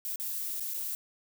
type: noise with dropouts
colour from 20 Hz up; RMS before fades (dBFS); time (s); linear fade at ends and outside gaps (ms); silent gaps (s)
violet; -35; 0.05-0.95; 0; 0.158-0.199 / 0.598-0.606 / 0.737-0.743
effects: none